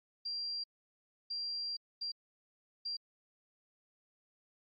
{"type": "tone bursts at uneven times", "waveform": "sine", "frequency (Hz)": 4746, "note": "D8", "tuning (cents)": 17, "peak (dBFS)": -36, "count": 4, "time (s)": [[0.25, 0.64], [1.3, 1.77], [2.01, 2.12], [2.85, 2.97]], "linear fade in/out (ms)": 10, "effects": ["AAC 64 kbps"]}